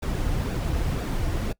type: noise with flanger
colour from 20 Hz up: brown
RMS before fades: -26 dBFS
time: 0.02-1.53 s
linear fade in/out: 10 ms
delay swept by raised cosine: 0.95 to 5.25 ms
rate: 2 Hz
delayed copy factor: -0.5
effects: noise-tail reverb RT60 0.1 s tail -23 dB re dry